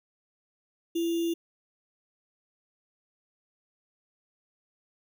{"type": "tone with sample-and-hold", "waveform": "sine", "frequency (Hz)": 336.3, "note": "E4", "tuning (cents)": 35, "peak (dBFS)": -25, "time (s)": [0.95, 1.34], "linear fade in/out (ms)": 10, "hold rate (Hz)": 3150, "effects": []}